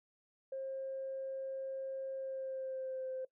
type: tone with pitch glide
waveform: sine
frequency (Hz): 534 to 520.3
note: C5 to C5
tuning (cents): +35 to -10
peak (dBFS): -37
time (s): 0.52-3.25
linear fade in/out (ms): 5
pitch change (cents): -45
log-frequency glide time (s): 2.15-3.1
effects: noise-tail reverb RT60 0.1 s tail -20 dB re dry + tanh soft clip ceiling -33 dBFS